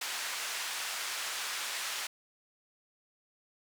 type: band-pass noise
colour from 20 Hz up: pink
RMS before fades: -37 dBFS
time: 0.01-2.07 s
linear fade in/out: 5 ms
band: 1300 to 10000 Hz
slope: 12 dB/octave
effects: none